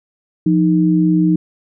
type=tone pair together; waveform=sine; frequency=174.6 / 311.1 Hz; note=F3 / D#4; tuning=0 / 0 cents; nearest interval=minor seventh; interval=1000 cents; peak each=-13 dBFS; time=0.46-1.36 s; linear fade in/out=5 ms; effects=none